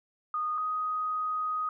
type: tone pair in turn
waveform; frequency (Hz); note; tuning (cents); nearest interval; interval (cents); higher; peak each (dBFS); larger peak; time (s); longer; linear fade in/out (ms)
sine; 1232 / 1250.6; D#6 / D#6; -17 / +8; unison; 25; second; -28; neither; 0.34-0.58 / 0.58-1.69; second; 2
effects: none